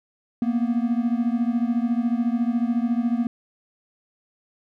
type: beating tone pair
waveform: triangle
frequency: 231.8 / 245.8 Hz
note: A#3 / B3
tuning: -10 / -8 cents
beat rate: 14 Hz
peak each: -20 / -22 dBFS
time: 0.42-3.27 s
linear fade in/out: 2 ms
effects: none